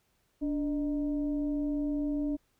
sine tone with frequency modulation, 290.6 Hz, D4, 18 cents flat, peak -28 dBFS, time 0.41-2.37 s, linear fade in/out 20 ms, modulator 324 Hz, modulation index 0.43, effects pink hiss -73 dBFS RMS until 2.59 s

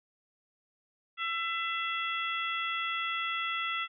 harmonic tone, 670 Hz, E5, 28 cents sharp, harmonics 2 / 3 / 4 / 5, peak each -34 / -36 / -37 / -38 dBFS, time 1.17-3.88 s, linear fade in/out 50 ms, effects none

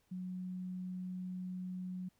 sine tone, 183.2 Hz, F#3, 17 cents flat, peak -39 dBFS, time 0.11-2.09 s, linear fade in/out 10 ms, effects pink hiss -75 dBFS RMS until 2.19 s

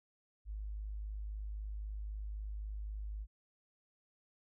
sine tone, 51.91 Hz, G#1, in tune, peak -39 dBFS, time 0.45-3.27 s, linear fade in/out 50 ms, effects none

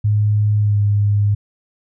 sine tone with pitch glide, 105 to 102.72 Hz, G#2 to G#2, +19 to -19 cents, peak -12 dBFS, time 0.04-1.35 s, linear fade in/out 10 ms, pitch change -38 cents, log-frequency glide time 0.59-0.78 s, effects none

